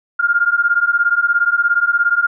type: beating tone pair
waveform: sine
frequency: 1400 / 1417 Hz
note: F6 / F6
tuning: +4 / +25 cents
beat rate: 17 Hz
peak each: -15 dBFS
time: 0.19-2.27 s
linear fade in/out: 10 ms
effects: none